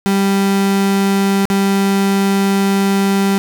35% pulse tone with dropouts, 196.6 Hz, G3, 5 cents sharp, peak -10 dBFS, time 0.06-3.38 s, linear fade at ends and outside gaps 0 ms, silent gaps 1.454-1.501 s, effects none

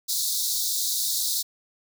pink high-pass noise, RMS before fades -26 dBFS, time 0.08-1.43 s, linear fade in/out 20 ms, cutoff 3700 Hz, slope 96 dB/octave, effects none

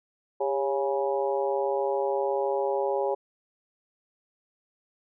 harmonic tone with a mistuned harmonic, 138.59 Hz, C#3, in tune, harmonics 3 / 4 / 5 / 6 / 7, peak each -28 / -28 / -37 / -31 / -37 dBFS, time 0.4-3.15 s, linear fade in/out 10 ms, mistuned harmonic 3, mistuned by -58 cents, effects none

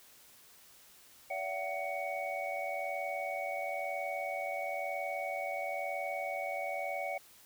sine tone cluster, 573 / 672 / 753 / 2235 Hz, D5 / E5 / F#5 / C#7, -43 / +33 / +30 / +14 cents, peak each -40 / -40 / -39 / -40 dBFS, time 1.3-7.18 s, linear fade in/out 5 ms, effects white hiss -59 dBFS RMS until 7.45 s

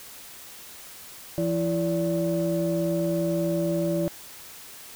sine tone cluster, 169.5 / 333.9 / 578 Hz, E3 / E4 / D5, +49 / +22 / -28 cents, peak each -26 dBFS, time 1.38-4.08 s, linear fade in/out 0 ms, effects tanh soft clip ceiling -16 dBFS + white hiss -44 dBFS RMS until 4.95 s

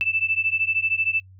sine beating tone pair, 2637 / 2650 Hz, E7 / E7, 0 / +9 cents, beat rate 13 Hz, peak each -23 dBFS, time 0.01-1.2 s, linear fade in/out 0 ms, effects noise-tail reverb RT60 0.1 s tail -24 dB re dry + added 94 Hz sine -45 dBFS peak until 1.39 s

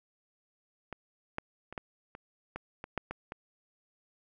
clicks, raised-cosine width 0.5 ms, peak -24 / -18 / -28 / -21 / -29 / -23 / -25 / -16 / -22 / -24 dBFS, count 10, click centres 0.927 / 1.384 / 1.726 / 1.778 / 2.151 / 2.56 / 2.841 / 2.977 / 3.11 / 3.321 s, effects none

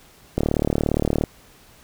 click train, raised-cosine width 2 ms, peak -6 dBFS, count 33, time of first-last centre 0.38-1.238 s, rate 37.3 Hz, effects pink hiss -51 dBFS RMS until 1.83 s

